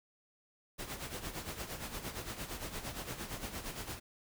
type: noise with tremolo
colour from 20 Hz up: pink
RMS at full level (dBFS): -40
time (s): 0.78-4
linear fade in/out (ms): 20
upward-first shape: sine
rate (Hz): 8.7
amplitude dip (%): 65
effects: none